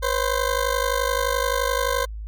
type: ring-modulated tone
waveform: 20% pulse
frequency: 518 Hz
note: C5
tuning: 17 cents flat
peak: -13 dBFS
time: 0.02-2.06 s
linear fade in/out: 20 ms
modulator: 25.8 Hz
effects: added 53 Hz sine -30 dBFS peak until 2.27 s